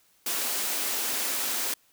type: high-pass noise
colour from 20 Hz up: white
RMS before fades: -29 dBFS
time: 0.26-1.74 s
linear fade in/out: 5 ms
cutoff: 210 Hz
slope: 96 dB/octave
effects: white hiss -64 dBFS RMS until 1.92 s